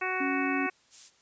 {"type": "harmonic tone", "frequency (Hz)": 371.6, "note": "F#4", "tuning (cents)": 7, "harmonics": [1, 2, 3, 4, 5, 6, 7], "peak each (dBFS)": [-36, -36, -36, -36, -36, -36, -36], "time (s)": [0.01, 0.7], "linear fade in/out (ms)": 10}
{"type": "tone", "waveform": "sine", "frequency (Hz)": 277.2, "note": "C#4", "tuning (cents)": 0, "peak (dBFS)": -29, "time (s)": [0.2, 0.67], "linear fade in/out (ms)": 10}
{"type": "noise", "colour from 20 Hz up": "violet", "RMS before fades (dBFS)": -40, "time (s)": [0.9, 1.11], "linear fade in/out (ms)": 50}
{"effects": ["white hiss -64 dBFS RMS until 1.21 s", "resampled to 16000 Hz"]}